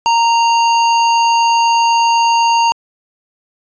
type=tone; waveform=square; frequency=928 Hz; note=A#5; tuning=8 cents flat; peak=-10 dBFS; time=0.06-2.72 s; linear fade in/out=0 ms; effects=resampled to 16000 Hz